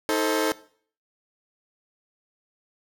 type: chord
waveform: sawtooth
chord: A diminished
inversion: second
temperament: just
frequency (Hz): 316.8 / 440 / 528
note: Eb4 / A4 / C5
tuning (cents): +31 / 0 / +16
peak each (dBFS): -22 / -21 / -25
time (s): 0.09-0.52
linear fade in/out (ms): 0
effects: noise-tail reverb RT60 0.5 s tail -18 dB re dry